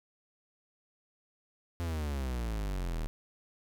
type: exponential sweep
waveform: 45% pulse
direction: down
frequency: 87.31 to 38.18 Hz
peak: -32 dBFS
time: 1.8-3.07 s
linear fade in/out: 0 ms
effects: none